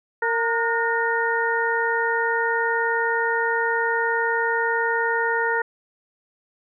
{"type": "harmonic tone with a mistuned harmonic", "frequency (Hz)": 459.8, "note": "A#4", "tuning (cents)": -24, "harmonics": [1, 2, 3, 4], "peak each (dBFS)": [-25, -25, -25, -25], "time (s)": [0.22, 5.62], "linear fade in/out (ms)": 5, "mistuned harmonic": 3, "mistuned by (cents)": 73, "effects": []}